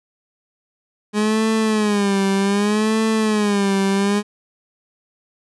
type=tone with vibrato; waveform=30% pulse; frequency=207.7 Hz; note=G#3; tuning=in tune; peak=-13 dBFS; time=1.13-4.23 s; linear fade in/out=50 ms; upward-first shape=sine; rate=0.65 Hz; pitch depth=110 cents each way; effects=resampled to 24000 Hz